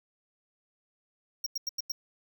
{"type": "tone bursts", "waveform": "square", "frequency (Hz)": 5588, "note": "F8", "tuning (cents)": 0, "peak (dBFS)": -30, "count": 5, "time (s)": [1.44, 1.92], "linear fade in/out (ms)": 5, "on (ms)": 24, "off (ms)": 90, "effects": []}